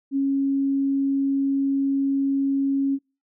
sine tone, 274.6 Hz, C#4, 16 cents flat, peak -19 dBFS, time 0.11-2.99 s, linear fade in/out 50 ms, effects noise-tail reverb RT60 0.3 s tail -25 dB re dry

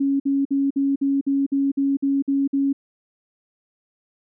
sine tone bursts, 276.4 Hz, C#4, 5 cents flat, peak -17 dBFS, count 11, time 0-2.73 s, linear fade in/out 10 ms, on 200 ms, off 53 ms, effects none

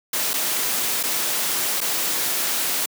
white noise with dropouts, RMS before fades -23 dBFS, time 0.13-2.86 s, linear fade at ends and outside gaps 5 ms, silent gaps 0.334-0.338 / 1.03-1.035 / 1.806-1.813 s, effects high-pass 200 Hz 12 dB/octave

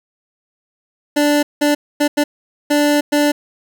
25% pulse tone bursts at uneven times, 293.3 Hz, D4, 2 cents flat, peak -8 dBFS, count 6, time 1.16-1.43 / 1.61-1.75 / 2-2.08 / 2.17-2.24 / 2.7-3.01 / 3.12-3.32 s, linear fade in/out 10 ms, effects none

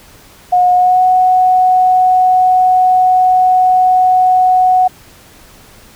sine tone with pitch glide, 723 to 738.6 Hz, F#5 to F#5, -40 to -3 cents, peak -6 dBFS, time 0.52-4.88 s, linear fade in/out 10 ms, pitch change +37 cents, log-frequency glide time 0.74-1.02 s, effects pink hiss -41 dBFS RMS until 5.95 s

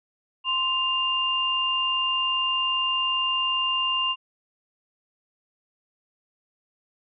sine tone pair together, 1042.5 / 2800 Hz, C6 / F7, -7 / +4 cents, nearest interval octave + perfect fourth, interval 1711 cents, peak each -27 / -23 dBFS, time 0.44-4.16 s, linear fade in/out 50 ms, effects none

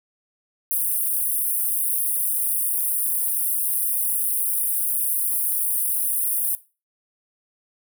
pink high-pass noise, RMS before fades -23 dBFS, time 0.71-6.55 s, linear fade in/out 0 ms, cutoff 9200 Hz, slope 96 dB/octave, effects noise-tail reverb RT60 0.3 s tail -17 dB re dry

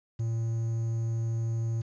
triangle tone with quantisation, 114.1 Hz, A#2, 37 cents flat, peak -25 dBFS, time 0.19-1.82 s, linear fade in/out 10 ms, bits 9, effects resampled to 16000 Hz

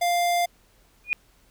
square tone, 698.5 Hz, F5, in tune, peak -21 dBFS, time 0.01-0.46 s, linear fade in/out 10 ms
sine tone with exponential growth, 2451 Hz, D#7, 27 cents flat, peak -16 dBFS, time 1.04-1.13 s, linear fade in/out 0 ms, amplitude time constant 18 ms
effects added 43 Hz sine -61 dBFS peak until 1.5 s + pink hiss -61 dBFS RMS until 1.5 s

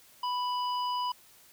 harmonic tone, 990 Hz, B5, 4 cents sharp, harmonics 1 / 3 / 5, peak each -29 / -39 / -43 dBFS, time 0.23-1.12 s, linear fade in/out 5 ms, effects white hiss -58 dBFS RMS until 1.52 s

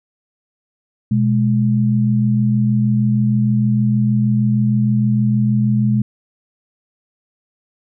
sine tone pair together, 123.47 / 209.9 Hz, B2 / G#3, 0 / +19 cents, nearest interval major sixth, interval 919 cents, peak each -15 dBFS, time 1.11-6.02 s, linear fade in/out 5 ms, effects none

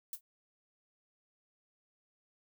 violet noise with exponential decay, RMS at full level -35 dBFS, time 0.13-0.21 s, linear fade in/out 2 ms, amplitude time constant 17 ms, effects none

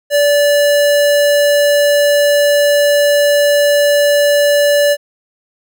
square tone, 580 Hz, D5, 22 cents flat, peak -9 dBFS, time 0.1-4.97 s, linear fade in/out 50 ms, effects none

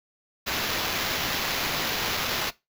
blue noise with sample-and-hold, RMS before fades -28 dBFS, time 0.46-2.51 s, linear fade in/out 20 ms, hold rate 8820 Hz, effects noise-tail reverb RT60 0.2 s tail -18 dB re dry

